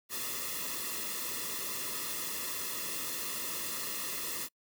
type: noise with comb filter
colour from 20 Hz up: white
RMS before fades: -37 dBFS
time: 0.09-4.49 s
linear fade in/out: 50 ms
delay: 1.3 ms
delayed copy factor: -0.85
effects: noise-tail reverb RT60 0.1 s tail -26 dB re dry